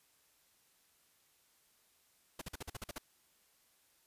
pink noise bursts, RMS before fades -43 dBFS, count 9, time 2.39-2.983 s, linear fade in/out 5 ms, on 25 ms, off 46 ms, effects white hiss -71 dBFS RMS until 4.06 s + resampled to 32000 Hz

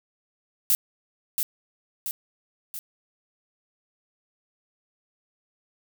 violet noise with echo, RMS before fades -20 dBFS, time 0.7-0.75 s, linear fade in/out 0 ms, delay 680 ms, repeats 3, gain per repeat -5 dB, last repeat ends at 2.79 s, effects none

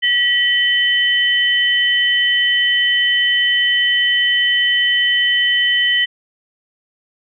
sine tone pair together, 1935 / 3045 Hz, B6 / F#7, -36 / +49 cents, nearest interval minor sixth, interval 785 cents, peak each -15 dBFS, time 0.02-6.06 s, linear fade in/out 20 ms, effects none

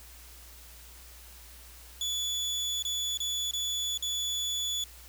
30% pulse tone with dropouts, 3440 Hz, A7, 40 cents flat, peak -27 dBFS, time 2.01-4.84 s, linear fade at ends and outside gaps 2 ms, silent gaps 2.825-2.85 / 3.174-3.202 / 3.511-3.535 / 3.976-4.024 s, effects added 60 Hz sine -51 dBFS peak until 5.08 s + white hiss -52 dBFS RMS until 5.08 s

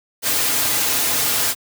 white noise with comb filter, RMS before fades -19 dBFS, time 0.22-1.55 s, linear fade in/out 50 ms, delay 5.3 ms, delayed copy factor -0.55, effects high-pass 100 Hz 12 dB/octave

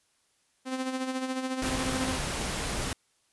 sawtooth tone with tremolo, 259.8 Hz, C4, 12 cents flat, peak -24 dBFS, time 0.65-2.19 s, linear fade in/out 50 ms, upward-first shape sine, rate 14 Hz, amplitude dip 55%
pink noise, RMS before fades -32 dBFS, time 1.62-2.93 s, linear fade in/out 2 ms
effects white hiss -70 dBFS RMS until 3.32 s + resampled to 24000 Hz

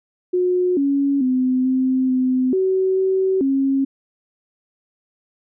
sine tone with pitch steps, 361.9 / 279.3 / 255.9 / 259.5 / 256.3 / 377.7 / 379.9 / 271.3 Hz, F#4 / C#4 / C4 / C4 / C4 / F#4 / F#4 / C#4, -38 / +13 / -38 / -14 / -36 / +36 / +46 / -37 cents, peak -15 dBFS, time 0.33-3.85 s, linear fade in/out 10 ms, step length 440 ms, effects none

